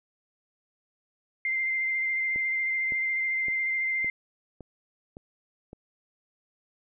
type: tone with vibrato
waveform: sine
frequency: 2090 Hz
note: C7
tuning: 2 cents flat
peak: -25 dBFS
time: 1.45-4.1 s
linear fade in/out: 2 ms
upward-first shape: sine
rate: 14 Hz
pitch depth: 16 cents each way
type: click train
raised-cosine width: 2 ms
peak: -29 dBFS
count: 7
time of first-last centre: 2.36-5.731 s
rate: 1.78 Hz
effects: none